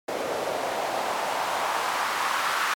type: noise with band-pass filter sweep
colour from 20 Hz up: white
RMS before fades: -27 dBFS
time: 0.08-2.74 s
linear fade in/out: 5 ms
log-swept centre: 510 to 1300 Hz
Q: 2.2
effects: MP3 96 kbps